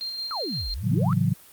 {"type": "tone with tremolo", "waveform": "sine", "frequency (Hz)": 4186, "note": "C8", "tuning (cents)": 0, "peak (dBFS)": -28, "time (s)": [0.01, 0.74], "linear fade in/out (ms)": 0, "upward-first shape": "square", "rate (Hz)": 5.8, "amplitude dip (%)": 30}
{"type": "exponential two-way sweep", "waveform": "sine", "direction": "down then up", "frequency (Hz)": [1396.9, 40.57, 1396.9], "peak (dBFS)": -29, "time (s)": [0.31, 1.13], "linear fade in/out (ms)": 0, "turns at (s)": 0.71}
{"type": "chord", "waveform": "sine", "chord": "F# minor seventh", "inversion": "first", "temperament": "equal", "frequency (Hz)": [110, 138.59, 164.81, 185], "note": ["A2", "C#3", "E3", "F#3"], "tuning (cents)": [0, 0, 0, 0], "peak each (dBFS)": -25, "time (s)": [0.83, 1.34], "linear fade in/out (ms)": 20}
{"effects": ["white hiss -50 dBFS RMS until 1.52 s", "Opus 32 kbps"]}